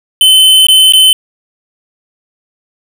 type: tone with dropouts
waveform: square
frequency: 3055 Hz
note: G7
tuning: 45 cents flat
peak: -3 dBFS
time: 0.21-1.13 s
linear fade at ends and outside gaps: 1 ms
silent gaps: 0.668-0.685 / 0.923-0.935 s
effects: none